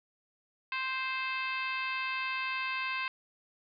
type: harmonic tone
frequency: 523.3 Hz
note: C5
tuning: in tune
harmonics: 2 / 3 / 4 / 5 / 6 / 7 / 8 / 9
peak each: -37 / -39 / -39 / -36 / -47 / -48 / -49 / -50 dBFS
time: 0.72-3.08 s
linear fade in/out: 2 ms
effects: none